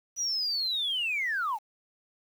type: linear sweep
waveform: sine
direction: down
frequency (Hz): 5920 to 783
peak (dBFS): -26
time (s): 0.16-1.59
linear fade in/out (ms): 50
effects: tanh soft clip ceiling -23 dBFS + 9-bit